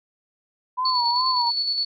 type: tone with vibrato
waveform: sine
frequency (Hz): 987.8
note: B5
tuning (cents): 0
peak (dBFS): -21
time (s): 0.77-1.51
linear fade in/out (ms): 20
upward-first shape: sine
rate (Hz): 2.5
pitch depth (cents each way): 84
type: tone with tremolo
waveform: sine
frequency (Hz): 4435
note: C#8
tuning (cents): 0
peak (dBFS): -20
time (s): 0.85-1.85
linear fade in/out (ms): 5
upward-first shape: square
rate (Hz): 9.7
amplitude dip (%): 35
effects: none